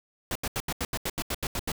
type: noise bursts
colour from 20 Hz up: pink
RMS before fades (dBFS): -30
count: 12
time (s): 0.31-1.718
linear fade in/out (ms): 2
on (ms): 44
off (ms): 80
effects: none